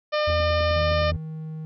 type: harmonic tone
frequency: 603 Hz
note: D5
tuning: 46 cents sharp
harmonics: 1 / 2 / 3 / 4 / 5 / 6 / 7 / 8 / 9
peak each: -22 / -28 / -32 / -34 / -36 / -38 / -39 / -40 / -41 dBFS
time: 0.12-1.12 s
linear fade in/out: 20 ms
type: tone with vibrato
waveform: triangle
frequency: 82.41 Hz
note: E2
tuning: in tune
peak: -22 dBFS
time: 0.27-1.17 s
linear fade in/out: 10 ms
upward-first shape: sine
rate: 11 Hz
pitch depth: 10 cents each way
type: click train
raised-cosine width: 3 ms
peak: -26 dBFS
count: 9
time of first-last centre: 0.3-1.121 s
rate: 9.74 Hz
type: tone with pitch glide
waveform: triangle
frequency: 158.6 to 157.32 Hz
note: D#3 to D#3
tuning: +33 to +19 cents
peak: -29 dBFS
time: 0.76-1.65 s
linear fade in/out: 0 ms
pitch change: -14 cents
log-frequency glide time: 0.88-1.52 s
effects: none